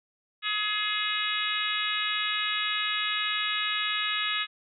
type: harmonic tone with a mistuned harmonic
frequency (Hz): 421.8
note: G#4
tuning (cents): +27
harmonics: 3 / 4 / 5 / 6 / 7 / 8 / 9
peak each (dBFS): -34 / -34 / -34 / -34 / -34 / -34 / -34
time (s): 0.42-4.47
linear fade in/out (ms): 50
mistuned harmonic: 7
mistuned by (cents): -25
effects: none